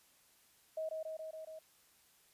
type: tone with echo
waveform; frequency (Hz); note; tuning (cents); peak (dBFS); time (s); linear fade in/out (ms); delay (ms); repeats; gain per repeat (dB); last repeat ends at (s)
sine; 634; D#5; +32; -36; 0.77-0.89; 5; 140; 5; -2; 1.59
effects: white hiss -68 dBFS RMS until 2.33 s + resampled to 32000 Hz